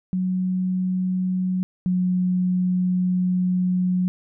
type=tone pair in turn; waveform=sine; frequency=184.5 / 182.07 Hz; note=F#3 / F#3; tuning=-5 / -28 cents; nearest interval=unison; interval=23 cents; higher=first; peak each=-20 / -18 dBFS; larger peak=second; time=0.13-1.63 / 1.86-4.08 s; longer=second; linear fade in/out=0 ms; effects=none